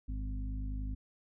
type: harmonic tone with a mistuned harmonic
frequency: 51.6 Hz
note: G#1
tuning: 10 cents flat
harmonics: 1 / 2 / 3 / 4 / 5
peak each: -35 / -45 / -52 / -53 / -46 dBFS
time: 0.08-0.95 s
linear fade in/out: 10 ms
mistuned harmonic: 2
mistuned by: -24 cents
effects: none